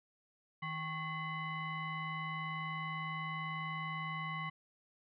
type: tone with frequency modulation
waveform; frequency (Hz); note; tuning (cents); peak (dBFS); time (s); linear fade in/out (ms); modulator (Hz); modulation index
sine; 1099; C#6; -15; -37; 0.62-4.5; 10; 941; 1.3
effects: none